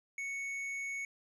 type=tone with tanh clipping; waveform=sine; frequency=2217 Hz; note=C#7; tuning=in tune; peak=-38 dBFS; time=0.18-1.05 s; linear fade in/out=2 ms; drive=9 dB; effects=low-pass 11000 Hz 12 dB/octave